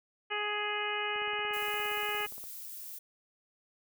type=harmonic tone; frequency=417.3 Hz; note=G#4; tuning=8 cents sharp; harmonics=1 / 2 / 3 / 4 / 5 / 6 / 7; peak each=-39 / -39 / -39 / -39 / -39 / -39 / -39 dBFS; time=0.3-2.27 s; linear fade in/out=20 ms
type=click train; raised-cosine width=1 ms; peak=-38 dBFS; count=23; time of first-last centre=1.16-2.439 s; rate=17.2 Hz
type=noise; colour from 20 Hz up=violet; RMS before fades=-44 dBFS; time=1.53-2.99 s; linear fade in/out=10 ms
effects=none